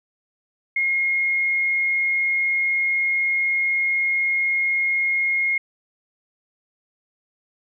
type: tone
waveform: sine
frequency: 2148 Hz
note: C7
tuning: 45 cents sharp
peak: -18 dBFS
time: 0.76-5.58 s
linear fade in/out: 5 ms
effects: none